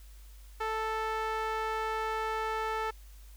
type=tone with band-pass filter; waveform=sawtooth; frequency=440 Hz; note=A4; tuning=in tune; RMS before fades=-33 dBFS; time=0.6-2.91 s; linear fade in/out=10 ms; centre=1200 Hz; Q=1.2; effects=added 50 Hz sine -48 dBFS peak until 3.36 s + white hiss -61 dBFS RMS until 3.36 s